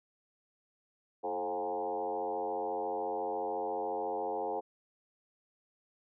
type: tone with frequency modulation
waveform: sine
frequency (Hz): 622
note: D#5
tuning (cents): -1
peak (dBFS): -32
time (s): 1.23-4.61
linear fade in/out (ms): 20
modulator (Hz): 94.1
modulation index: 2.7
effects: none